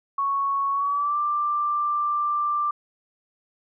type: tone with pitch glide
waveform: sine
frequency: 1108.7 to 1181.4 Hz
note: C#6 to D6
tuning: 0 to +10 cents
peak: -21 dBFS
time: 0.18-2.71 s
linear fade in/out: 5 ms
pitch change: +110 cents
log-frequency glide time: 0.72-1.18 s
effects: none